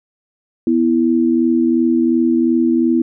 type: tone pair together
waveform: sine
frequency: 247.2 / 330 Hz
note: B3 / E4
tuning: +2 / +2 cents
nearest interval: perfect fourth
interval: 500 cents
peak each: -14 dBFS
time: 0.67-3.02 s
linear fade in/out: 2 ms
effects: none